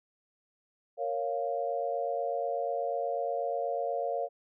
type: chord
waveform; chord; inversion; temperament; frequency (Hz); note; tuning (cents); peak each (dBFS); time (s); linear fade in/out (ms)
sine; Bb minor; none; equal; 466.2 / 554.4 / 698.5; Bb4 / Db5 / F5; 0 / 0 / 0; -35 / -33 / -33; 0.97-4.29; 50
effects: none